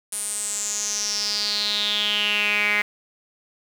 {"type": "tone with band-pass filter sweep", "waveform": "sawtooth", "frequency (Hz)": 207.7, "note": "G#3", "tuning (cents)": 0, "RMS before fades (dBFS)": -24, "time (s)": [0.12, 2.82], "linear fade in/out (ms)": 5, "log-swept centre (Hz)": [9800, 2100], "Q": 7, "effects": ["7-bit"]}